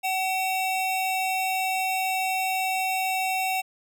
square tone pair together, 754 / 2701 Hz, F#5 / E7, +32 / +42 cents, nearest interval octave + minor seventh, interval 2210 cents, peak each -26 / -30 dBFS, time 0.03-3.62 s, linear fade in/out 20 ms, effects none

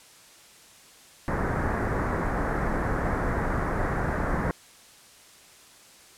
pink low-pass noise, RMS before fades -27 dBFS, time 1.28-4.51 s, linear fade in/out 0 ms, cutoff 1900 Hz, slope 48 dB/octave, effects white hiss -52 dBFS RMS until 6.17 s + low-pass 10000 Hz 12 dB/octave

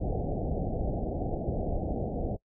pink low-pass noise, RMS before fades -31 dBFS, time 0-2.37 s, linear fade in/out 20 ms, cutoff 770 Hz, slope 96 dB/octave, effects noise-tail reverb RT60 0.1 s tail -22 dB re dry

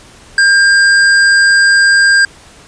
triangle tone with hard clipping, 1601 Hz, G6, 36 cents sharp, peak -7 dBFS, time 0.38-2.25 s, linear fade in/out 2 ms, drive 18 dB, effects pink hiss -39 dBFS RMS until 2.67 s + resampled to 22050 Hz

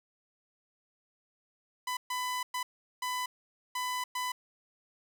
sawtooth tone bursts at uneven times, 1000 Hz, B5, 21 cents sharp, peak -28 dBFS, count 6, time 1.87-1.97 / 2.1-2.43 / 2.54-2.63 / 3.02-3.26 / 3.75-4.04 / 4.15-4.32 s, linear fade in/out 5 ms, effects none

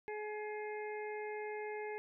harmonic tone with a mistuned harmonic, 423.2 Hz, G#4, 33 cents sharp, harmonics 1 / 2 / 4 / 5 / 6, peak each -41 / -46 / -52 / -49 / -57 dBFS, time 0.08-1.98 s, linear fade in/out 0 ms, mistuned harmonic 6, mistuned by -17 cents, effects none

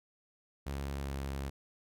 sawtooth tone with pitch glide, 69.4 to 68.48 Hz, C#2 to C#2, +3 to -20 cents, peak -32 dBFS, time 0.66-1.5 s, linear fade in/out 10 ms, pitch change -23 cents, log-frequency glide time 0.99-1.13 s, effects none

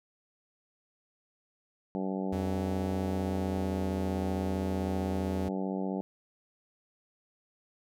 harmonic tone, 95.5 Hz, G2, 45 cents flat, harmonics 2 / 3 / 4 / 5 / 6 / 7 / 8 / 9, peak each -33 / -37 / -39 / -41 / -43 / -44 / -45 / -46 dBFS, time 1.95-6.01 s, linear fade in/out 0 ms
square tone with pitch glide, 87.31 to 84.73 Hz, F2 to E2, 0 to +48 cents, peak -35 dBFS, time 2.32-5.49 s, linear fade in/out 10 ms, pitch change -52 cents, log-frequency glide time 2.99-3.85 s
effects none

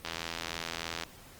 click train, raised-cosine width 0.2 ms, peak -17 dBFS, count 83, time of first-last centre 0.05-1.036 s, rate 83.2 Hz, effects pink hiss -53 dBFS RMS until 1.39 s + Opus 32 kbps

